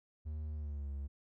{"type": "tone with pitch glide", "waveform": "triangle", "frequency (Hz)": [76.6, 69.84], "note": ["D#2", "C#2"], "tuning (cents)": [-27, 14], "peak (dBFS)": -36, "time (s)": [0.25, 1.08], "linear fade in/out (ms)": 20, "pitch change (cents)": -159, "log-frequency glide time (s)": [0.49, 0.9], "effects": []}